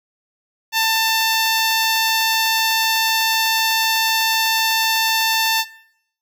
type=tone; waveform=10% pulse; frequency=892 Hz; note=A5; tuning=23 cents sharp; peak=-7 dBFS; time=0.72-5.65 s; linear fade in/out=50 ms; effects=noise-tail reverb RT60 0.7 s tail -19 dB re dry